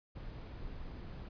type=noise; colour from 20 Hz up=brown; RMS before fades=-45 dBFS; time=0.15-1.29 s; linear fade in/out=10 ms; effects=resampled to 11025 Hz